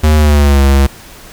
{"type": "tone with pitch glide", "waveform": "square", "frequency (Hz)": [76.7, 68.73], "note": ["D#2", "C#2"], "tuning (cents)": [-24, -14], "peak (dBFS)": -6, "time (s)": [0.03, 0.87], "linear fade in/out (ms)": 10, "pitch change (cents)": -190, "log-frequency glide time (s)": [0.16, 0.62], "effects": ["pink hiss -35 dBFS RMS until 1.32 s"]}